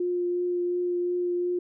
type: tone with vibrato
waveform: sine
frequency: 354.1 Hz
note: F4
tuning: 24 cents sharp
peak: -24 dBFS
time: 0-1.59 s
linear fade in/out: 5 ms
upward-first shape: triangle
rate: 2.8 Hz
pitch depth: 12 cents each way
effects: none